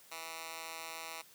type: tone with high-pass filter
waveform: 10% pulse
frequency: 163 Hz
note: E3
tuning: 19 cents flat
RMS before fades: -45 dBFS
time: 0.11-1.22 s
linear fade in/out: 10 ms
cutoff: 1200 Hz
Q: 0.66
effects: white hiss -60 dBFS RMS until 1.34 s + high-pass 80 Hz 12 dB/octave